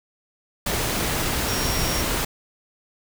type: tone in noise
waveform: sine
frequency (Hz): 5588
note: F8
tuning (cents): 0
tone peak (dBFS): -30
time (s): 1.48-2.02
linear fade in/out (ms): 5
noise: pink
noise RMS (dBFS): -24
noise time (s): 0.66-2.25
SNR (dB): -9
effects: none